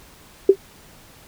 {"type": "tone with exponential decay", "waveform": "sine", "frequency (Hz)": 390.1, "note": "G4", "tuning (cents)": -8, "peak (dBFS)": -3, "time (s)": [0.49, 0.56], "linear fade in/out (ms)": 5, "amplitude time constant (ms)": 15, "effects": ["pink hiss -48 dBFS RMS until 1.27 s"]}